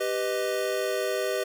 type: chord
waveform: square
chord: G augmented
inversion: none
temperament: equal with one note detuned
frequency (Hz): 392 / 497.9 / 622.3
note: G4 / B4 / D#5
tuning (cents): 0 / +14 / 0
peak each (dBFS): -31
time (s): 0-1.44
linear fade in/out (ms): 10
effects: none